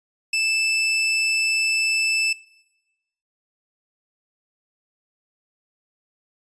sawtooth tone, 2637 Hz, E7, in tune, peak -16 dBFS, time 0.33-2.33 s, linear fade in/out 5 ms, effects noise-tail reverb RT60 1.0 s tail -21 dB re dry + resampled to 22050 Hz

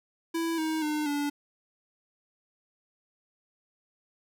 square tone with pitch steps, 330.9 / 316.3 / 302.4 / 289.1 Hz, E4 / D#4 / D#4 / D4, +7 / +29 / -49 / -27 cents, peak -28 dBFS, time 0.34-1.3 s, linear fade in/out 10 ms, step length 240 ms, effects none

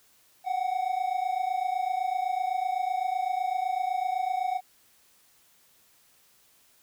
triangle tone pair together, 731.1 / 759 Hz, F#5 / F#5, -21 / +44 cents, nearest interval minor second, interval 65 cents, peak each -27 dBFS, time 0.44-4.61 s, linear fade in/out 50 ms, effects white hiss -62 dBFS RMS until 6.82 s

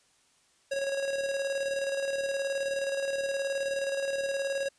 square tone with tremolo, 550 Hz, C#5, 14 cents flat, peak -28 dBFS, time 0.71-4.69 s, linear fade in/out 10 ms, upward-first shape square, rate 19 Hz, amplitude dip 40%, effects white hiss -66 dBFS RMS until 4.78 s + resampled to 22050 Hz

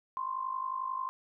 sine tone with amplitude modulation, 1046.5 Hz, C6, in tune, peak -29 dBFS, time 0.17-1.09 s, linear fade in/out 0 ms, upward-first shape sine, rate 51.2 Hz, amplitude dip 75%, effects none

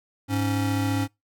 square tone pair together, 103.83 / 276.9 Hz, G#2 / C#4, 0 / -2 cents, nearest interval octave + perfect fourth, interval 1698 cents, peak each -26 dBFS, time 0.28-1.08 s, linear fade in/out 50 ms, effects noise-tail reverb RT60 0.2 s tail -25 dB re dry

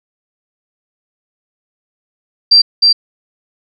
sine tone with echo, 4709 Hz, D8, 4 cents sharp, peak -3 dBFS, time 2.51-2.62 s, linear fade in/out 10 ms, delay 310 ms, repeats 1, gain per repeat -2 dB, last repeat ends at 2.93 s, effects none

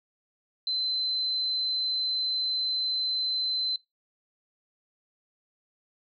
sine tone, 4063 Hz, B7, 48 cents sharp, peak -26 dBFS, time 0.67-3.76 s, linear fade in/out 2 ms, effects noise-tail reverb RT60 0.2 s tail -22 dB re dry

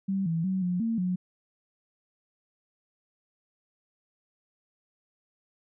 sine tone with pitch steps, 193.9 / 164.5 / 188.7 / 178.8 / 227.4 / 181.7 Hz, G3 / E3 / F#3 / F3 / A#3 / F#3, -19 / -3 / +34 / +41 / -43 / -31 cents, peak -25 dBFS, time 0.08-1.16 s, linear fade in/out 10 ms, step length 180 ms, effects none

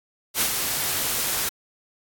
white noise with ADSR envelope, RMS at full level -20 dBFS, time 0.34-1.49 s, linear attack 67 ms, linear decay 81 ms, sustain -5 dB, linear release 5 ms, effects AAC 64 kbps

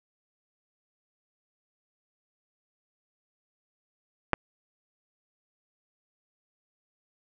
clicks, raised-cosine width 0.5 ms, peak -6 / -20 dBFS, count 2, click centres 4.333 / 4.339 s, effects none

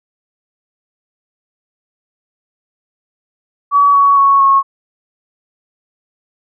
sine tone with pitch steps, 1137 / 1122.6 / 1108.5 / 1094.5 Hz, C#6 / C#6 / C#6 / C#6, +44 / +22 / 0 / -22 cents, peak -6 dBFS, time 3.71-4.63 s, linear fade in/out 50 ms, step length 230 ms, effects none

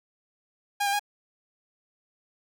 sawtooth tone with pitch steps, 814 / 799 / 822 Hz, G#5 / G5 / G#5, -35 / +33 / -18 cents, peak -20 dBFS, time 0.8-0.995 s, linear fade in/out 10 ms, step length 65 ms, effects none

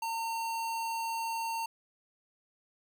square tone, 911 Hz, A#5, 40 cents flat, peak -33 dBFS, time 0.02-1.66 s, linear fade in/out 5 ms, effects none

